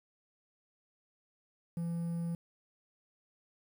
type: tone with quantisation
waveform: triangle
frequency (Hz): 169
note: E3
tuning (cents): +43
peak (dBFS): -31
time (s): 1.77-2.35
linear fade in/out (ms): 2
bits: 10
effects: none